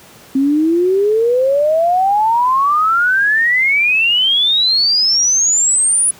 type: exponential sweep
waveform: sine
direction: up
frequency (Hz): 264.1 to 10030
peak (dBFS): -10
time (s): 0.35-6.11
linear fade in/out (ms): 5
effects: pink hiss -41 dBFS RMS until 6.19 s + high-pass 100 Hz 12 dB/octave